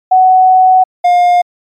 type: tone pair in turn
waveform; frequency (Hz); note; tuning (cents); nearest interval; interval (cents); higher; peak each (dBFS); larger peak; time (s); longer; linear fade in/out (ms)
sine / triangle; 746 / 709.5; F#5 / F5; +14 / +27; minor second; 87; first; -3; neither; 0.11-0.84 / 1.04-1.42; first; 10
effects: MP3 96 kbps